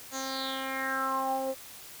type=tone with low-pass filter sweep; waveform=10% pulse; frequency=266.1 Hz; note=C4; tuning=29 cents sharp; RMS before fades=-32 dBFS; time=0.11-1.55 s; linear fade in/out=50 ms; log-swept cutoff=7100 to 530 Hz; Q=5.2; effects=white hiss -47 dBFS RMS until 2 s